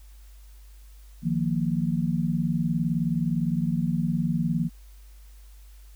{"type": "chord", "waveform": "sine", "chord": "Eb suspended second", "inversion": "none", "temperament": "just", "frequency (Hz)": [155.56, 175.01, 233.3], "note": ["Eb3", "F3", "Bb3"], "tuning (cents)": [0, 4, 2], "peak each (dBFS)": [-27, -26, -28], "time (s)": [1.22, 4.7], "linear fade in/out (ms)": 50, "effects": ["added 50 Hz sine -45 dBFS peak until 5.95 s", "white hiss -60 dBFS RMS until 5.95 s"]}